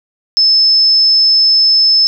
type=tone; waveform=sine; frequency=5240 Hz; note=E8; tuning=11 cents flat; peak=-6 dBFS; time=0.37-2.07 s; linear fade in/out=0 ms; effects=none